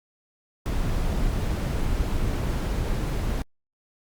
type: noise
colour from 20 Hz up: brown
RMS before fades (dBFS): -25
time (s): 0.66-3.42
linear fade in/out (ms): 0
effects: Opus 48 kbps